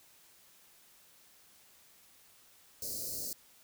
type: band-stop noise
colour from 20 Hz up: white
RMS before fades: -39 dBFS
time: 2.82-3.33 s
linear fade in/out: 2 ms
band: 650 to 4200 Hz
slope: 96 dB/octave
effects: white hiss -62 dBFS RMS until 3.63 s